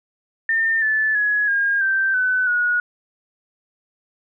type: tone with pitch steps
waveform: sine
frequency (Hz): 1808 / 1743.4 / 1681.1 / 1621 / 1563.1 / 1507.2 / 1453.4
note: A6 / A6 / G#6 / G#6 / G6 / F#6 / F#6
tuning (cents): +47 / -16 / +21 / -42 / -5 / +32 / -31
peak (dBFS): -16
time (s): 0.49-2.8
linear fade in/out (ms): 2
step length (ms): 330
effects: none